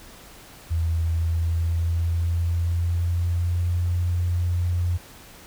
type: tone with pitch glide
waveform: sine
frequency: 82.41 to 87.82 Hz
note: E2 to F2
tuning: 0 to +10 cents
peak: -20 dBFS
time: 0.7-4.98 s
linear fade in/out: 20 ms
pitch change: +110 cents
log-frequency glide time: 1.04-3.92 s
effects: pink hiss -46 dBFS RMS until 5.46 s